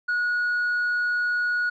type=tone with tanh clipping; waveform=sine; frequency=1455 Hz; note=F#6; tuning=29 cents flat; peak=-22 dBFS; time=0.08-1.7 s; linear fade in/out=10 ms; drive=1 dB; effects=none